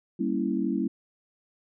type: chord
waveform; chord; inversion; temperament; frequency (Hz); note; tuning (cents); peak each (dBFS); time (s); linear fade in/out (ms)
sine; G diminished seventh; none; equal; 196 / 233.1 / 277.2 / 329.6; G3 / Bb3 / Db4 / Fb4; 0 / 0 / 0 / 0; -30; 0.19-0.88; 10
effects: none